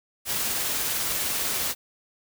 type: noise with tremolo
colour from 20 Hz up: white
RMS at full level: -26 dBFS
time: 0.25-1.75 s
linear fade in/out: 50 ms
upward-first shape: triangle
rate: 20 Hz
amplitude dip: 25%
effects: none